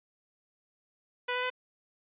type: tone with pitch steps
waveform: 10% pulse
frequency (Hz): 493.9 / 498.8 / 503.7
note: B4 / B4 / B4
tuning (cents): 0 / +17 / +34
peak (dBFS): -21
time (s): 1.28-1.502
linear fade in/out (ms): 10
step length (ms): 74
effects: resampled to 8000 Hz